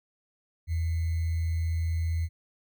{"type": "tone with sample-and-hold", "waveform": "sine", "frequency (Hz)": 82.41, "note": "E2", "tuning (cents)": 0, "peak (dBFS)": -25, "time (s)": [0.67, 2.29], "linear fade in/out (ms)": 50, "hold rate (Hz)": 2100, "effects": []}